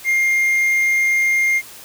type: tone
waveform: triangle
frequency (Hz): 2118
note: C7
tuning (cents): +21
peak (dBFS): -12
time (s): 0.04-1.62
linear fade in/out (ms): 50
effects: white hiss -39 dBFS RMS until 1.84 s